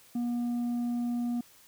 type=tone with tanh clipping; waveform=sine; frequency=240 Hz; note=B3; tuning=49 cents flat; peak=-29 dBFS; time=0.15-1.41 s; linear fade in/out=5 ms; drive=4 dB; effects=white hiss -58 dBFS RMS until 1.67 s